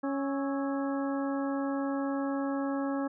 harmonic tone with a mistuned harmonic, 276.2 Hz, C#4, 6 cents flat, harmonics 1 / 2 / 3 / 4 / 5 / 6, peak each -30 / -36 / -40 / -42 / -44 / -46 dBFS, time 0.03-3.08 s, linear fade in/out 10 ms, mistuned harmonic 5, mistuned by -82 cents, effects none

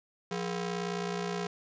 sawtooth ring-modulated tone, 294.9 Hz, D4, 7 cents sharp, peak -25 dBFS, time 0.31-1.47 s, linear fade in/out 5 ms, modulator 118 Hz, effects resampled to 16000 Hz + 11-bit

